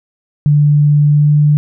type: tone with pitch glide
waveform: sine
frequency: 147.2 to 148.4 Hz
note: D3 to D3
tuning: +4 to +18 cents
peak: -6 dBFS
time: 0.46-1.57 s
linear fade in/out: 0 ms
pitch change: +14 cents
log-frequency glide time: 1.1-1.31 s
effects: none